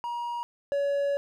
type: tone pair in turn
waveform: triangle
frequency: 952 / 564.6 Hz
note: A#5 / C#5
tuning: +36 / +32 cents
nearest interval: major sixth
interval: 904 cents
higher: first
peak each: -28 / -22 dBFS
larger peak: second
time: 0.04-0.43 / 0.72-1.17 s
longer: second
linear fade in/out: 0 ms
effects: none